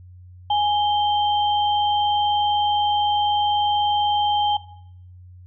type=tone pair together; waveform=sine; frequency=830.6 / 3136 Hz; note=G#5 / G7; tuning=0 / 0 cents; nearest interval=octave + major seventh; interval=2300 cents; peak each=-17 / -26 dBFS; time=0.5-4.57 s; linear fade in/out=5 ms; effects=noise-tail reverb RT60 0.7 s tail -17 dB re dry + added 90 Hz sine -41 dBFS peak until 5.46 s